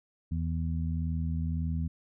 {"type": "harmonic tone", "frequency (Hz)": 81.8, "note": "E2", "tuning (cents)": -13, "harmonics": [1, 2, 3], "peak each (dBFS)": [-30, -33, -39], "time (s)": [0.31, 1.88], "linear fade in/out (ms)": 10, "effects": []}